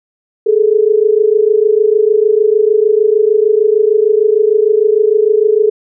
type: tone pair together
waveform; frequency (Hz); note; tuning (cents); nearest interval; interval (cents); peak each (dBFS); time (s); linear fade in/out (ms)
sine; 415.4 / 442; G#4 / A4; 0 / +8; minor second; 108; -10; 0.46-5.7; 10
effects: none